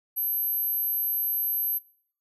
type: tone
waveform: sine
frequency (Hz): 12430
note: G9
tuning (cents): -16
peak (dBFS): -25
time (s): 0.16-1.79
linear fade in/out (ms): 20
effects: noise-tail reverb RT60 0.6 s tail -24 dB re dry